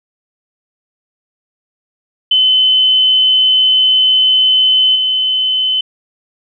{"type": "tone with level steps", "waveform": "sine", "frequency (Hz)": 3042, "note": "F#7", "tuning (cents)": 47, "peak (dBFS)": [-7, -11], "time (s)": [2.31, 5.81], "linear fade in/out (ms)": 5, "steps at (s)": 4.95, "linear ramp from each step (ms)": 10, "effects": []}